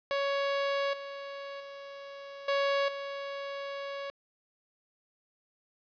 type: tone with level steps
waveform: sawtooth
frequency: 558 Hz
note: C#5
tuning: 11 cents sharp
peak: -24 / -35 / -39 / -22 / -32 dBFS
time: 0.11-4.1 s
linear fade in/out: 0 ms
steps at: 0.93 / 1.6 / 2.48 / 2.88 s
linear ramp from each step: 5 ms
effects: resampled to 11025 Hz + 10-bit